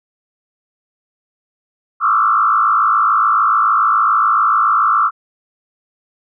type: tone with frequency modulation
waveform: sine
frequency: 1244.5 Hz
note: D#6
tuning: in tune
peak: -10 dBFS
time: 2-5.11 s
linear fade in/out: 50 ms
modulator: 53.5 Hz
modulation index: 2.5
effects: none